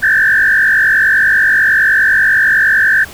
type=tone with frequency modulation; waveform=sine; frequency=1661.2 Hz; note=G#6; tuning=in tune; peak=-7 dBFS; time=0.02-3.05 s; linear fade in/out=20 ms; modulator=49.4 Hz; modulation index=2.8; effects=pink hiss -33 dBFS RMS until 3.13 s